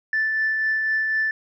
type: tone with tremolo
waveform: sine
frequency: 1759 Hz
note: A6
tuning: 1 cent flat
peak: -17 dBFS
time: 0.13-1.31 s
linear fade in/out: 2 ms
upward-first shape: triangle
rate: 4 Hz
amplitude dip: 35%
effects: tanh soft clip ceiling -15 dBFS